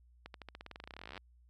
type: accelerating click train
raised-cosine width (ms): 0.3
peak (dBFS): -30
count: 28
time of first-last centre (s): 0.26-1.177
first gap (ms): 82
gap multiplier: 0.92
effects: added 60 Hz sine -61 dBFS peak until 1.49 s